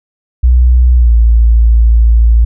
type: tone with pitch glide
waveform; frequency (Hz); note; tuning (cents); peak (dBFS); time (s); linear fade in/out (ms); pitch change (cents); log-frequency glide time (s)
sine; 61.6 to 56.81; B1 to A#1; -4 to -44; -3; 0.43-2.45; 10; -140; 0.95-1.14
effects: none